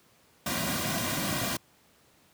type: noise with comb filter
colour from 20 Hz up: pink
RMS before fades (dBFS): -30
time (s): 0.46-1.57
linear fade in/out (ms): 5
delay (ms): 2.3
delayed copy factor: -0.75
effects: pink hiss -62 dBFS RMS until 2.33 s + high-pass 100 Hz 12 dB/octave